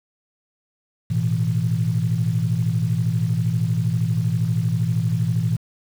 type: chord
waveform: sine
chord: A suspended second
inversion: none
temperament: equal with one note detuned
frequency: 110 / 122.62 / 164.81 Hz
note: A2 / B2 / E3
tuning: 0 / -12 / 0 cents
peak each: -22 dBFS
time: 1.1-5.57 s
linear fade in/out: 10 ms
effects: tanh soft clip ceiling -9 dBFS + 7-bit